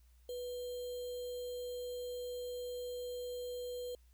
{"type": "tone with sample-and-hold", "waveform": "sine", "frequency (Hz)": 492.1, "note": "B4", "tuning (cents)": -6, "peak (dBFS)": -39, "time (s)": [0.29, 3.95], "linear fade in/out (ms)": 2, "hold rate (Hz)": 3675, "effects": ["added 60 Hz sine -61 dBFS peak until 4.13 s", "white hiss -75 dBFS RMS until 4.13 s"]}